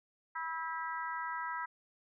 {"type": "harmonic tone with a mistuned harmonic", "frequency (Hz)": 325.7, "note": "E4", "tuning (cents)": -21, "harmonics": [3, 4, 5, 6], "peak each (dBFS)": [-39, -41, -43, -45], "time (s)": [0.35, 1.66], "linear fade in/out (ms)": 10, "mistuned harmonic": 5, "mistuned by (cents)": -21, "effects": []}